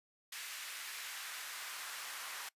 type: noise with high-pass filter sweep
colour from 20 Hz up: pink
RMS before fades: -45 dBFS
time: 0.32-2.49 s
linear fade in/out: 5 ms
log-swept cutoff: 1900 to 1200 Hz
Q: 1.2
effects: noise-tail reverb RT60 0.1 s tail -22 dB re dry + resampled to 32000 Hz